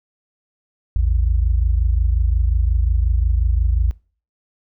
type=tone pair together; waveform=sine; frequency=55.9 / 81.5 Hz; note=A1 / E2; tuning=+28 / -19 cents; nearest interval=perfect fifth; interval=653 cents; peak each=-15 / -20 dBFS; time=0.96-3.91 s; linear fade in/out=0 ms; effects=noise-tail reverb RT60 0.4 s tail -22 dB re dry